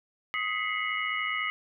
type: tone cluster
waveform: sine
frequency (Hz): 1261 / 1981 / 2071 / 2185 / 2918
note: D#6 / B6 / C7 / C#7 / F#7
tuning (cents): +23 / +5 / -18 / -26 / -25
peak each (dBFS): -33 / -35 / -34 / -34 / -37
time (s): 0.34-1.5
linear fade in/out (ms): 0
effects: none